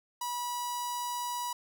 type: tone with notch filter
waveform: sawtooth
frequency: 975 Hz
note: B5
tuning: 23 cents flat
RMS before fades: -35 dBFS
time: 0.21-1.53 s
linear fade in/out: 5 ms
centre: 2200 Hz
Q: 0.79
effects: none